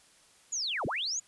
sine linear two-way sweep, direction down then up, 7040 to 73.7 to 7040 Hz, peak -30 dBFS, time 0.52-1.2 s, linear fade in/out 10 ms, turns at 0.86 s, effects white hiss -61 dBFS RMS until 1.27 s + resampled to 24000 Hz

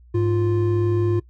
triangle tone pair together, 103.82 / 349.2 Hz, G#2 / F4, 0 / 0 cents, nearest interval octave + major sixth, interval 2100 cents, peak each -18 dBFS, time 0.14-1.2 s, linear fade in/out 10 ms, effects noise-tail reverb RT60 0.1 s tail -20 dB re dry + added 60 Hz sine -46 dBFS peak until 1.29 s

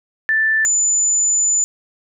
sine tone pair in turn, 1765 / 7011 Hz, A6 / A8, +5 / -7 cents, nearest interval 2 octaves, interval 2388 cents, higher second, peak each -13 dBFS, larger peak neither, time 0.29-0.65 / 0.65-1.64 s, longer second, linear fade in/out 0 ms, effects none

